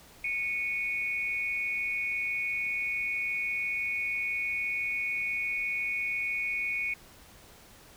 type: tone pair together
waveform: sine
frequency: 2211 / 2465 Hz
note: C#7 / D#7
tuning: -5 / -17 cents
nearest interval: major second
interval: 188 cents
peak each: -31 / -32 dBFS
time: 0.24-6.94 s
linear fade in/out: 5 ms
effects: pink hiss -54 dBFS RMS until 7.96 s